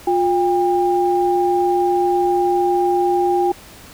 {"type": "tone pair together", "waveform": "sine", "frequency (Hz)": [354.7, 800.9], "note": ["F4", "G5"], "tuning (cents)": [27, 37], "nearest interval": "octave + major second", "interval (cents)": 1410, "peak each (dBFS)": [-16, -17], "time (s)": [0.07, 3.52], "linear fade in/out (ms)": 5, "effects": ["pink hiss -41 dBFS RMS until 3.93 s"]}